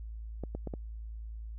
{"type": "clicks", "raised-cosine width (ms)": 2, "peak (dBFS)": -24, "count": 4, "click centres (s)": [0.437, 0.55, 0.673, 0.738], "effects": ["added 55 Hz sine -39 dBFS peak until 1.58 s"]}